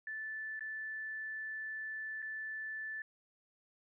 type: tone with dropouts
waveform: sine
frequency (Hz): 1753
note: A6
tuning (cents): -7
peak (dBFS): -39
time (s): 0.07-3.02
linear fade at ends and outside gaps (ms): 2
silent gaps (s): 0.594-0.607 / 2.22-2.225
effects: none